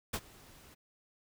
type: noise with ADSR envelope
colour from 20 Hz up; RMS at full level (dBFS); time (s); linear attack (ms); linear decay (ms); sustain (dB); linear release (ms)
pink; -33; 0.13-0.75; 11; 54; -24; 18
effects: none